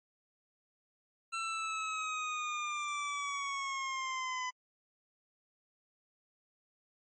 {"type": "linear sweep", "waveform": "25% pulse", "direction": "down", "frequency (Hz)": [1348, 1003], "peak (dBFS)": -31, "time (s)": [1.32, 4.51], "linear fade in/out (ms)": 20, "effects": ["MP3 32 kbps"]}